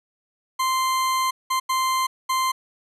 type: tone bursts at uneven times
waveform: 40% pulse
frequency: 1043 Hz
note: C6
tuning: 6 cents flat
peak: -19 dBFS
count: 4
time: 0.59-1.31 / 1.5-1.6 / 1.69-2.07 / 2.29-2.52 s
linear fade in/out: 10 ms
effects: resampled to 32000 Hz + 10-bit